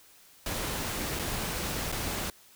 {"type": "noise with dropouts", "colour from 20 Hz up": "pink", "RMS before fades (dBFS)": -33, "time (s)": [0.46, 2.3], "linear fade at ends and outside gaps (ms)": 2, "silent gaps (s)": [[1.191, 1.194], [1.918, 1.924]], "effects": ["white hiss -57 dBFS RMS until 2.55 s"]}